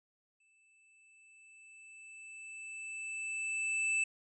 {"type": "tone with exponential growth", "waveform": "square", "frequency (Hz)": 2637, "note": "E7", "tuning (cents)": 0, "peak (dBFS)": -29, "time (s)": [0.4, 4.04], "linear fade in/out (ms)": 5, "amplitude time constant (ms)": 790, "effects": ["resampled to 24000 Hz"]}